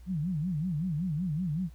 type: tone with vibrato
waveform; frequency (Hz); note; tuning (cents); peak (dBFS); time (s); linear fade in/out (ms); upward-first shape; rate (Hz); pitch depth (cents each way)
sine; 166.1; E3; +13; -28; 0.06-1.7; 50; sine; 5.3; 230
effects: added 60 Hz sine -47 dBFS peak until 1.74 s + pink hiss -65 dBFS RMS until 1.74 s